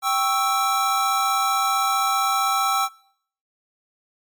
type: chord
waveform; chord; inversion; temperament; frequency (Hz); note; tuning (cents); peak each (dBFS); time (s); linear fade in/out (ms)
square; C# diminished; second; equal; 784 / 1108.7 / 1318.5; G5 / C#6 / E6; 0 / 0 / 0; -24 / -28 / -22; 0.02-2.89; 50
effects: noise-tail reverb RT60 0.6 s tail -22 dB re dry + MP3 96 kbps